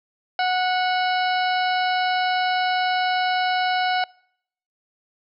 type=harmonic tone with a mistuned harmonic; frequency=735 Hz; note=F#5; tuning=12 cents flat; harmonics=1 / 2 / 3 / 4 / 5 / 6 / 7; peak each=-20 / -26 / -30 / -32 / -34 / -36 / -37 dBFS; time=0.39-4.04 s; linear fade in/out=2 ms; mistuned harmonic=5; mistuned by=+120 cents; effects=noise-tail reverb RT60 0.7 s tail -26 dB re dry